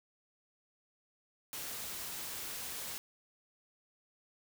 white noise, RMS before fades -42 dBFS, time 1.53-2.98 s, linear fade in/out 0 ms, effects none

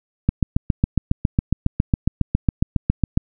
click train, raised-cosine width 5 ms, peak -3 dBFS, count 22, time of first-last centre 0.29-3.175 s, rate 7.28 Hz, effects none

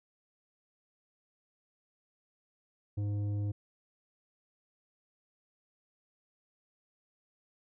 sine tone with tanh clipping, 102.7 Hz, G#2, 19 cents flat, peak -32 dBFS, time 2.97-3.52 s, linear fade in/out 10 ms, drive 9 dB, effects none

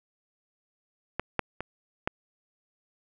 clicks, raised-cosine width 0.5 ms, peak -13 / -9 / -18 / -11 dBFS, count 4, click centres 1.196 / 1.393 / 1.606 / 2.075 s, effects none

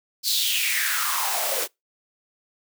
white noise with high-pass filter sweep, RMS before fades -24 dBFS, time 0.23-1.68 s, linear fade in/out 50 ms, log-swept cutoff 4700 to 440 Hz, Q 5, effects noise-tail reverb RT60 0.2 s tail -26 dB re dry

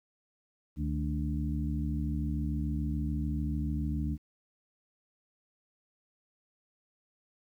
harmonic tone with a mistuned harmonic, 73.42 Hz, D2, in tune, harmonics 1 / 2 / 3 / 4, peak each -32 / -35 / -37 / -38 dBFS, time 0.76-4.18 s, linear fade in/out 50 ms, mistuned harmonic 2, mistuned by +74 cents, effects 11-bit

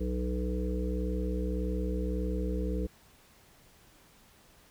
harmonic tone, 61.74 Hz, B1, in tune, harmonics 1 / 3 / 5 / 7 / 8, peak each -31 / -36 / -38 / -39 / -40 dBFS, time 0-2.87 s, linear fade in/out 10 ms, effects pink hiss -60 dBFS RMS until 4.7 s

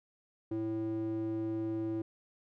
square tone with band-pass filter, 110.1 Hz, A2, 2 cents sharp, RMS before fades -35 dBFS, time 0.51-2.02 s, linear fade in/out 5 ms, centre 320 Hz, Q 3.3, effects none

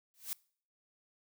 blue noise with exponential growth, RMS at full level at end -34 dBFS, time 0.14-0.33 s, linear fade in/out 0 ms, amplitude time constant 41 ms, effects noise-tail reverb RT60 0.5 s tail -24 dB re dry

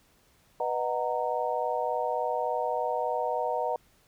sine chord, B major seventh, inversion none, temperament just, 493.9 / 617.4 / 740.8 / 926 Hz, B4 / D#5 / F#5 / A#5, 0 / -14 / +2 / -12 cents, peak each -32 dBFS, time 0.6-3.76 s, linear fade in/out 2 ms, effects pink hiss -64 dBFS RMS until 4.07 s

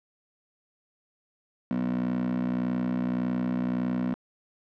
15% pulse tone with high-pass filter, 61.74 Hz, B1, in tune, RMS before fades -28 dBFS, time 1.71-4.14 s, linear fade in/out 0 ms, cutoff 220 Hz, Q 5.3, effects low-pass 2000 Hz 12 dB/octave

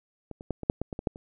clicks, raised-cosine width 2 ms, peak -25 / -28 / -15 / -22 / -7 / -16 / -21 / -20 / -12 / -29 dBFS, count 10, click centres 0.313 / 0.409 / 0.507 / 0.633 / 0.699 / 0.816 / 0.928 / 0.991 / 1.072 / 1.159 s, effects none

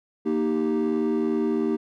triangle chord, Eb major, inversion second, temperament equal, 233.1 / 311.1 / 392 Hz, Bb3 / Eb4 / G4, 0 / 0 / 0 cents, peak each -23 dBFS, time 0.25-1.77 s, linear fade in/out 20 ms, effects tanh soft clip ceiling -14 dBFS

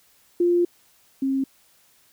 sine tone pair in turn, 349.2 / 268.9 Hz, F4 / C4, 0 / +47 cents, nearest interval perfect fourth, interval 453 cents, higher first, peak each -16 / -20 dBFS, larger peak first, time 0.4-0.65 / 1.22-1.44 s, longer first, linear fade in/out 5 ms, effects white hiss -59 dBFS RMS until 2.12 s

